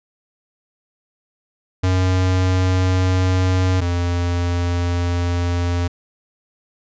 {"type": "tone pair in turn", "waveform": "square", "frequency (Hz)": [92.5, 87.31], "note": ["F#2", "F2"], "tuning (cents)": [0, 0], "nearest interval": "minor second", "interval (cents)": 100, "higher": "first", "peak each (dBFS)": [-15, -18], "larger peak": "first", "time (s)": [[1.83, 3.81], [3.81, 5.88]], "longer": "second", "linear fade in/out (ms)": 10, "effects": ["resampled to 16000 Hz"]}